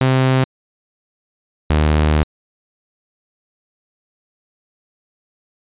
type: tone pair in turn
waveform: sawtooth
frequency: 130.81 / 76.4 Hz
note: C3 / D#2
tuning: 0 / -31 cents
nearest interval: major sixth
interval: 931 cents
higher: first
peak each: -8 dBFS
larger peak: neither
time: 0.01-0.44 / 1.7-2.23 s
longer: second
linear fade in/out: 0 ms
effects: resampled to 8000 Hz